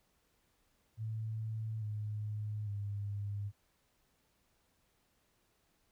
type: tone with pitch steps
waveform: sine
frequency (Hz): 110.3 / 105.87 / 101.61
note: A2 / G#2 / G#2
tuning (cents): +5 / +34 / -37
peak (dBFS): -36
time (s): 0.97-3.52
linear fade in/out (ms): 50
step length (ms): 850
effects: pink hiss -75 dBFS RMS until 5.91 s